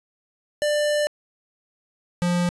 square tone pair in turn, 593 / 175.89 Hz, D5 / F3, +17 / +13 cents, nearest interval octave + major sixth, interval 2104 cents, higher first, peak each -20 / -20 dBFS, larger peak neither, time 0.62-1.07 / 2.22-2.49 s, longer first, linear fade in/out 0 ms, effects resampled to 24000 Hz + 10-bit

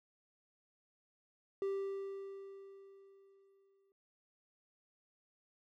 triangle tone with exponential decay, 392 Hz, G4, in tune, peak -31 dBFS, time 1.62-3.92 s, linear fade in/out 1 ms, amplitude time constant 500 ms, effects none

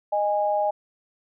sine tone pair together, 617 / 823.6 Hz, D#5 / G#5, -15 / -15 cents, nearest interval perfect fourth, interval 500 cents, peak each -23 dBFS, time 0.12-0.71 s, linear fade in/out 10 ms, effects none

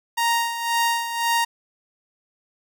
sawtooth tone with tremolo, 932.3 Hz, A#5, in tune, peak -14 dBFS, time 0.17-1.45 s, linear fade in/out 10 ms, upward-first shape sine, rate 1.9 Hz, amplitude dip 65%, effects none

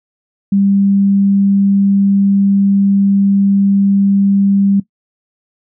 sine tone, 198 Hz, G3, 18 cents sharp, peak -8 dBFS, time 0.52-4.8 s, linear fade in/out 5 ms, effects noise-tail reverb RT60 0.1 s tail -17 dB re dry

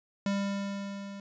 square tone with level ramp, 199 Hz, G3, 26 cents sharp, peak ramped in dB -27 to -41 dBFS, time 0.26-1.2 s, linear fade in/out 2 ms, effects resampled to 16000 Hz

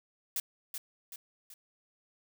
blue noise with echo, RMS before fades -33 dBFS, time 0.36-0.4 s, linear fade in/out 2 ms, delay 380 ms, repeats 3, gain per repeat -6 dB, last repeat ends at 1.54 s, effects none

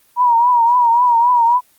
sine tone with vibrato, 956 Hz, A#5, 43 cents sharp, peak -9 dBFS, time 0.16-1.61 s, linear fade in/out 50 ms, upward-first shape triangle, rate 3.7 Hz, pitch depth 85 cents each way, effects white hiss -54 dBFS RMS until 1.78 s + Opus 24 kbps

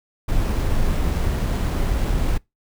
brown noise with sample-and-hold, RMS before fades -20 dBFS, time 0.28-2.38 s, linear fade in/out 10 ms, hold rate 11025 Hz, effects noise-tail reverb RT60 0.2 s tail -25 dB re dry

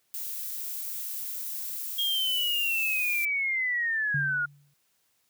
violet noise, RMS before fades -35 dBFS, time 0.14-3.25 s, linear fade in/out 0 ms
sine linear sweep, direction down, 3269 to 1409 Hz, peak -25 dBFS, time 1.98-4.46 s, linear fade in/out 10 ms
sine tone with exponential decay, 143.4 Hz, D3, 41 cents flat, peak -26 dBFS, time 4.14-4.74 s, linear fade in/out 5 ms, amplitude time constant 130 ms
effects white hiss -71 dBFS RMS until 5.29 s + high-pass 60 Hz 12 dB/octave

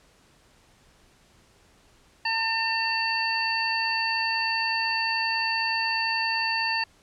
harmonic tone with a mistuned harmonic, 902 Hz, A5, 43 cents sharp, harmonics 1 / 2 / 3 / 5, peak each -29 / -29 / -29 / -29 dBFS, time 2.25-6.84 s, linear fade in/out 5 ms, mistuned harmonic 5, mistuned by +18 cents, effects pink hiss -59 dBFS RMS until 7.02 s + low-pass 9000 Hz 12 dB/octave

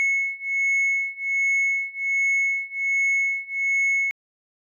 sine beating tone pair, 2193 / 2194.3 Hz, C#7 / C#7, -19 / -18 cents, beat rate 1.3 Hz, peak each -22 / -21 dBFS, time 0-4.11 s, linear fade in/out 0 ms, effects tanh soft clip ceiling -17 dBFS

